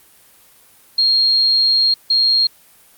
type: tone bursts at uneven times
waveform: sine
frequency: 4240 Hz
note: C8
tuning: 22 cents sharp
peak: -11 dBFS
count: 2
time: 0.98-1.94 / 2.1-2.47 s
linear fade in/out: 5 ms
effects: white hiss -49 dBFS RMS until 2.97 s + Opus 32 kbps